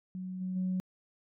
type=tone with level steps; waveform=sine; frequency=185 Hz; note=F#3; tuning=in tune; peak=-36 / -32 / -28 dBFS; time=0.15-0.8 s; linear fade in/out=0 ms; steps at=0.4 / 0.55 s; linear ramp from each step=20 ms; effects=tanh soft clip ceiling -25 dBFS